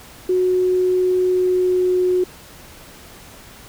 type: tone with pitch glide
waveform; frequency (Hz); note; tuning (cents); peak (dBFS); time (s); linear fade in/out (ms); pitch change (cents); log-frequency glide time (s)
sine; 366.8 to 364.3; F#4 to F#4; -15 to -27; -14; 0.29-2.24; 5; -12; 1.22-2.11
effects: pink hiss -42 dBFS RMS until 3.68 s